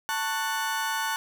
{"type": "chord", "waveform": "35% pulse", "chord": "F# minor", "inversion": "first", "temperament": "just", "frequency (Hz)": [888, 1110, 1480], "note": ["A5", "C#6", "F#6"], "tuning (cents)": [16, 2, 0], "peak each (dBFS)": [-28, -33, -29], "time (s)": [0.09, 1.16], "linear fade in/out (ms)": 0, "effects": []}